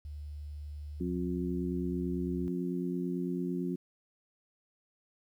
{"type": "tone with pitch glide", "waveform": "sine", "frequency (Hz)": [74, 74.64], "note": ["D2", "D2"], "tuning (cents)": [14, 29], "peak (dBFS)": -39, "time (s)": [0.05, 2.48], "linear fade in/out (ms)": 0, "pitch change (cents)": 15, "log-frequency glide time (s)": [0.8, 1.11]}
{"type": "harmonic tone", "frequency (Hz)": 89, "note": "F2", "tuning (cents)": 33, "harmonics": [2, 3, 4], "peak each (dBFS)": [-34, -36, -37], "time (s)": [1, 3.76], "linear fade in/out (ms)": 10}
{"effects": ["11-bit"]}